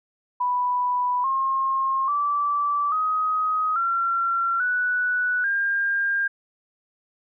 sine tone with pitch steps, 987.8 / 1071 / 1161.2 / 1259 / 1365.1 / 1480 / 1604.7 Hz, B5 / C6 / D6 / D#6 / F6 / F#6 / G6, 0 / +40 / -20 / +20 / -40 / 0 / +40 cents, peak -20 dBFS, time 0.4-6.28 s, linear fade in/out 10 ms, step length 840 ms, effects none

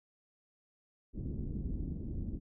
pink low-pass noise, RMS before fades -38 dBFS, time 1.13-2.4 s, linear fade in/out 50 ms, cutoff 300 Hz, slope 24 dB/octave, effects none

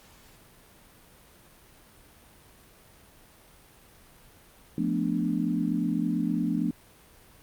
sine chord, B half-diminished seventh, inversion second, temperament equal with one note detuned, 174.61 / 218.1 / 246.9 / 293.7 Hz, F3 / A3 / B3 / D4, 0 / -15 / 0 / 0 cents, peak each -30 dBFS, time 4.78-6.71 s, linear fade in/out 2 ms, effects pink hiss -55 dBFS RMS until 7.42 s + Opus 48 kbps

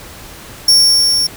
40% pulse tone with level ramp, 5490 Hz, F8, 31 cents flat, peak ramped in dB -4 to -11 dBFS, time 0.68-1.27 s, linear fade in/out 5 ms, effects pink hiss -34 dBFS RMS until 1.36 s

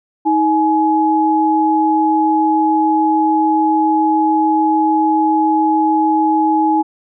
sine tone pair together, 316.7 / 843 Hz, D#4 / G#5, +31 / +26 cents, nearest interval octave + perfect fourth, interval 1695 cents, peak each -14 / -13 dBFS, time 0.25-6.83 s, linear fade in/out 20 ms, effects none

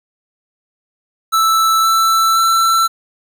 square tone with pitch steps, 1318.5 / 1328.4 / 1338.5 Hz, E6 / E6 / E6, 0 / +13 / +26 cents, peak -11 dBFS, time 1.32-2.88 s, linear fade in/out 20 ms, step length 520 ms, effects 8-bit

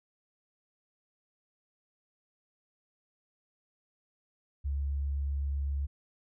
sine tone with vibrato, 70.1 Hz, C#2, 20 cents sharp, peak -29 dBFS, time 4.64-5.87 s, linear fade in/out 20 ms, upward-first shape triangle, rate 7.8 Hz, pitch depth 9 cents each way, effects none

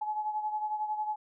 sine beating tone pair, 850 / 861 Hz, G#5 / A5, +40 / -38 cents, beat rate 11 Hz, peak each -31 / -38 dBFS, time 0.01-1.16 s, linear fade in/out 10 ms, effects none

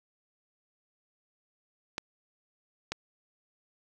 clicks, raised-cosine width 0.2 ms, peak -15 dBFS, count 2, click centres 1.981 / 2.92 s, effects none

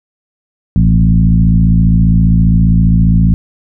sine tone with frequency modulation, 116.54 Hz, A#2, in tune, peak -5 dBFS, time 0.76-3.34 s, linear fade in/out 0 ms, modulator 55 Hz, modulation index 1.6, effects none

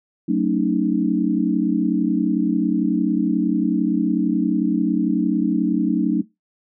sine chord, D# half-diminished seventh, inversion first, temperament just, 186.68 / 224 / 280 / 311.1 Hz, F#3 / A3 / C#4 / D#4, +16 / +31 / +18 / 0 cents, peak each -22 dBFS, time 0.28-6.22 s, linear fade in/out 10 ms, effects noise-tail reverb RT60 0.2 s tail -20 dB re dry

